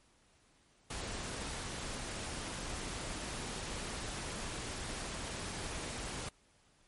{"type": "noise", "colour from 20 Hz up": "pink", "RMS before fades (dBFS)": -41, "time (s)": [0.9, 6.29], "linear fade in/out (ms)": 5, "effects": ["pink hiss -68 dBFS RMS until 6.87 s", "MP3 48 kbps"]}